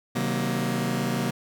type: chord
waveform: sawtooth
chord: C half-diminished seventh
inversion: none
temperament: just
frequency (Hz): 130.81 / 156.98 / 188.37 / 235.5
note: C3 / Eb3 / Gb3 / Bb3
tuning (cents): 0 / +16 / +31 / +18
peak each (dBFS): -26 / -29 / -26 / -24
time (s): 0.15-1.31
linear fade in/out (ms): 10
effects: none